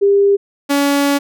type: tone pair in turn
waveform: sine / sawtooth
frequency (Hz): 400 / 282.8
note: G4 / C#4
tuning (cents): +35 / +35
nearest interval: tritone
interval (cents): 600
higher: first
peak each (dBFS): -8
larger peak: neither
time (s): 0.01-0.37 / 0.69-1.19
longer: second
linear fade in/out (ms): 20
effects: none